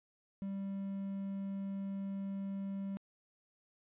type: tone with quantisation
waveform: triangle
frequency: 196 Hz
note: G3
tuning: in tune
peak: -35 dBFS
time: 0.42-2.97 s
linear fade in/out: 0 ms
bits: 10
effects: resampled to 8000 Hz